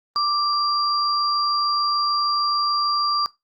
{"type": "tone pair together", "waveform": "sine", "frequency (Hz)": [1174.7, 4748], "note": ["D6", "D8"], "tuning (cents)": [0, 18], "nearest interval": "2 octaves", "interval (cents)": 2418, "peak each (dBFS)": [-20, -23], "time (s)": [0.16, 3.26], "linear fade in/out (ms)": 0, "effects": ["noise-tail reverb RT60 0.2 s tail -21 dB re dry", "Opus 32 kbps"]}